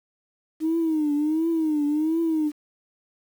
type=tone with vibrato; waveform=sine; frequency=311.1 Hz; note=D#4; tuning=in tune; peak=-19 dBFS; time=0.6-2.52 s; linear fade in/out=50 ms; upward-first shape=triangle; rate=1.4 Hz; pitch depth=130 cents each way; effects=tanh soft clip ceiling -16 dBFS + 8-bit